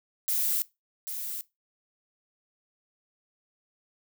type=noise with echo; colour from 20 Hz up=violet; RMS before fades=-27 dBFS; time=0.28-0.62 s; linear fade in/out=0 ms; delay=790 ms; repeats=1; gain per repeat=-8 dB; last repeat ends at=1.41 s; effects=noise-tail reverb RT60 0.2 s tail -19 dB re dry